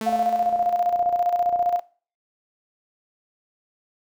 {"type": "tone with exponential decay", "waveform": "sawtooth", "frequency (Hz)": 220.2, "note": "A3", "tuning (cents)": 2, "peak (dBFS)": -22, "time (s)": [0.01, 1.26], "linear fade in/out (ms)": 2, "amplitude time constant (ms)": 270}
{"type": "tone with tremolo", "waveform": "sine", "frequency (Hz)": 704, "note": "F5", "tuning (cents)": 14, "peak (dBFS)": -17, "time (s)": [0.06, 1.8], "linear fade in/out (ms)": 10, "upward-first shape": "square", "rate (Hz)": 15, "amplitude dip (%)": 55}
{"effects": ["noise-tail reverb RT60 0.4 s tail -20 dB re dry"]}